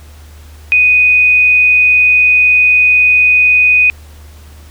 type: tone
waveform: sine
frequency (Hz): 2489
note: D#7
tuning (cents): 0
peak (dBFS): -5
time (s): 0.72-3.9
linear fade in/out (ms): 0
effects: added 75 Hz sine -33 dBFS peak until 4.7 s + pink hiss -43 dBFS RMS until 4.7 s